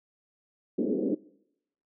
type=band-pass noise; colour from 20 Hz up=pink; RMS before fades=-28 dBFS; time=0.78-1.15 s; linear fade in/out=5 ms; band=210 to 480 Hz; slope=48 dB/octave; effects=noise-tail reverb RT60 0.8 s tail -22 dB re dry